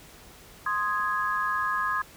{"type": "chord", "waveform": "sine", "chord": "Ab major", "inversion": "first", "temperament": "equal", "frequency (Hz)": [1046.5, 1244.5, 1661.2], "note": ["C6", "Eb6", "Ab6"], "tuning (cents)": [0, 0, 0], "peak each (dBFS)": -29, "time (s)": [0.66, 2.02], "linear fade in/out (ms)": 5, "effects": ["pink hiss -50 dBFS RMS until 2.16 s"]}